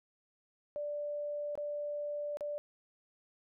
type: tone with dropouts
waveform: sine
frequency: 587 Hz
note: D5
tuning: 1 cent flat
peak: -35 dBFS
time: 0.76-2.58 s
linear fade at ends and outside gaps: 0 ms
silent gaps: 1.554-1.576 / 2.371-2.408 s
effects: none